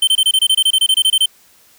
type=tone bursts; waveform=square; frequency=3100 Hz; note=G7; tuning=20 cents flat; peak=-10 dBFS; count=16; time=0.02-1.259 s; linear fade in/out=5 ms; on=54 ms; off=25 ms; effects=white hiss -50 dBFS RMS until 1.78 s